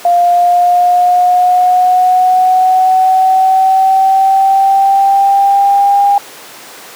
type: linear sweep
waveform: sine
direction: up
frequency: 698.5 to 807 Hz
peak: -5 dBFS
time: 0.05-6.18 s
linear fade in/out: 2 ms
effects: pink hiss -31 dBFS RMS until 6.95 s + high-pass 400 Hz 12 dB/octave